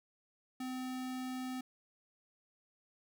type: tone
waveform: square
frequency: 256.3 Hz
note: C4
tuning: 36 cents flat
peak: -39 dBFS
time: 0.6-1.61 s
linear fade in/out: 5 ms
effects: none